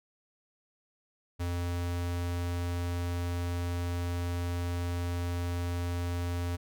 square tone, 87.31 Hz, F2, in tune, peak -31 dBFS, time 1.39-6.57 s, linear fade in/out 20 ms, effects none

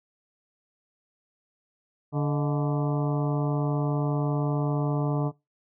harmonic tone with a mistuned harmonic, 145.1 Hz, D3, 21 cents flat, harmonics 1 / 2 / 3 / 4 / 5 / 6 / 7 / 8, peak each -24 / -30 / -34 / -36 / -38 / -40 / -41 / -42 dBFS, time 2.12-5.32 s, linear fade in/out 50 ms, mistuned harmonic 4, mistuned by +99 cents, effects noise-tail reverb RT60 0.2 s tail -21 dB re dry

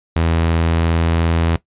sawtooth tone with pitch glide, 82.5 to 82.98 Hz, E2 to E2, +2 to +12 cents, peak -10 dBFS, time 0.16-1.56 s, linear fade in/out 0 ms, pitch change +10 cents, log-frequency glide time 0.38-1.16 s, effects noise-tail reverb RT60 0.1 s tail -17 dB re dry + resampled to 8000 Hz

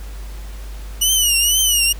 15% pulse tone with vibrato, 2925 Hz, F#7, 21 cents flat, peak -6 dBFS, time 1.01-1.93 s, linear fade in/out 10 ms, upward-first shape triangle, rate 2.1 Hz, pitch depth 120 cents each way, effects added 50 Hz sine -28 dBFS peak until 1.99 s + pink hiss -42 dBFS RMS until 1.99 s

